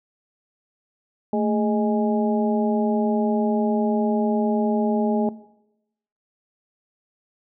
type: harmonic tone with a mistuned harmonic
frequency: 207.7 Hz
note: G#3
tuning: in tune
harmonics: 1 / 2 / 3 / 4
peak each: -22 / -25 / -27 / -28 dBFS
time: 1.33-5.29 s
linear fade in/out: 2 ms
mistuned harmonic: 1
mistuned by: +110 cents
effects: noise-tail reverb RT60 0.9 s tail -19 dB re dry